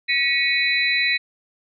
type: tone cluster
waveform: sine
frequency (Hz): 1926 / 2228 / 2490 / 3972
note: B6 / C#7 / D#7 / B7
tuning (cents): -44 / +8 / +1 / +9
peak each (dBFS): -22 / -23 / -24 / -23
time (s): 0.08-1.18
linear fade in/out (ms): 20
effects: none